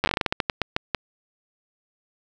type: slowing click train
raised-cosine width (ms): 0.3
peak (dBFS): -5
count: 16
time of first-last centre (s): 0.04-0.947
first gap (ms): 9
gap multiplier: 1.24
effects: none